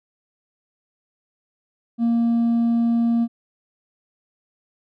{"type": "tone with hard clipping", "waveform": "triangle", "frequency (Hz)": 233.1, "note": "A#3", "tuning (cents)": 0, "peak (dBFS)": -15, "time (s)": [1.98, 3.28], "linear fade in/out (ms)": 50, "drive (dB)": 1, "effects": []}